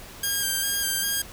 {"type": "tone with vibrato", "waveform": "5% pulse", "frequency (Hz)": 1600, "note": "G6", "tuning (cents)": 35, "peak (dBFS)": -13, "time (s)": [0.23, 1.22], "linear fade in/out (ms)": 5, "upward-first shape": "square", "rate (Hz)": 2.5, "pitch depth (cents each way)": 21, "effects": ["pink hiss -43 dBFS RMS until 1.32 s"]}